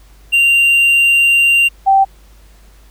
triangle / sine tone pair in turn, 2774 / 778.4 Hz, F7 / G5, -12 / -12 cents, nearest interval octave + minor seventh, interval 2200 cents, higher first, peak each -6 dBFS, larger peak neither, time 0.32-1.69 / 1.86-2.05 s, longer first, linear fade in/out 20 ms, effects added 50 Hz sine -41 dBFS peak until 2.9 s + pink hiss -50 dBFS RMS until 2.9 s

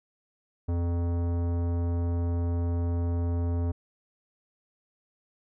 sine tone with tanh clipping, 85.9 Hz, F2, 28 cents flat, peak -27 dBFS, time 0.68-3.72 s, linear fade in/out 10 ms, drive 17 dB, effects none

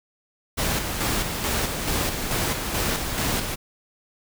pink noise with tremolo, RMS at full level -24 dBFS, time 0.57-3.56 s, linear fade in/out 20 ms, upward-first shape square, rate 2.3 Hz, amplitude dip 40%, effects none

